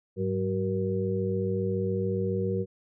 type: harmonic tone with a mistuned harmonic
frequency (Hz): 94.5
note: F#2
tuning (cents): +37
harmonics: 1 / 2 / 4 / 5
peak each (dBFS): -31 / -31 / -31 / -31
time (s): 0.16-2.66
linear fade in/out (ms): 50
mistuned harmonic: 1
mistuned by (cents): +130
effects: none

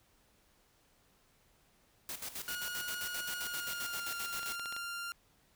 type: noise with tremolo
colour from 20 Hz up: white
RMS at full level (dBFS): -41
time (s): 2.09-4.56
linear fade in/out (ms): 2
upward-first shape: square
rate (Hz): 7.6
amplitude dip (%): 70
type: tone with pitch glide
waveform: sawtooth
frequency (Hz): 1443 to 1393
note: F#6 to F6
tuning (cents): -44 to -5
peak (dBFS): -35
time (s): 2.48-5.12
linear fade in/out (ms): 0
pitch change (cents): -61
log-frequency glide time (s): 3.33-4.13
type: clicks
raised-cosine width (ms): 0.2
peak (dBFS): -27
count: 7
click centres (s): 4.394 / 4.431 / 4.496 / 4.596 / 4.658 / 4.725 / 4.765
effects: pink hiss -69 dBFS RMS until 5.55 s

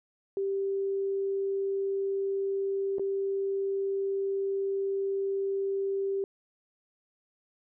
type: tone with dropouts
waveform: sine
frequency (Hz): 392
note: G4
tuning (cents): 0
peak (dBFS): -27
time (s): 0.37-6.24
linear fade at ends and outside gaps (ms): 1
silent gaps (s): 2.984-2.995
effects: none

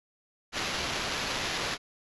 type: noise with sample-and-hold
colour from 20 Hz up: white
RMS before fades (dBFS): -32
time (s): 0.52-1.78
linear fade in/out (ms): 50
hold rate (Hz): 8820
effects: resampled to 24000 Hz

